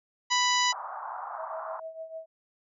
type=harmonic tone; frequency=989 Hz; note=B5; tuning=2 cents sharp; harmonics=1 / 2 / 3 / 4 / 5 / 6 / 7; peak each=-26 / -29 / -31 / -32 / -33 / -34 / -34 dBFS; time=0.3-0.73 s; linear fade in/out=20 ms
type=band-pass noise; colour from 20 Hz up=pink; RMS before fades=-38 dBFS; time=0.72-1.8 s; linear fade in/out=5 ms; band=720 to 1300 Hz; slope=48 dB/octave
type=tone with tremolo; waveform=sine; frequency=646 Hz; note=E5; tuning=35 cents flat; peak=-34 dBFS; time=1.37-2.26 s; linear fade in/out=20 ms; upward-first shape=triangle; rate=6.6 Hz; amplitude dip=80%
effects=none